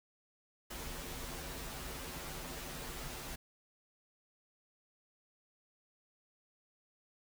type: noise with comb filter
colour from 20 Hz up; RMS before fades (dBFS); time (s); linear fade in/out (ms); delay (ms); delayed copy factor
pink; -44; 0.7-3.36; 10; 9.8; -0.95
effects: none